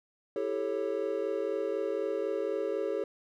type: chord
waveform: triangle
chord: A dominant seventh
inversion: second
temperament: just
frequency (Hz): 330 / 396 / 440 / 550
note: E4 / G4 / A4 / C#5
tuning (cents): +2 / +18 / 0 / -14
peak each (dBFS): -37 / -32 / -32 / -33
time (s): 0.36-3.04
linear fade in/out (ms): 2
effects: none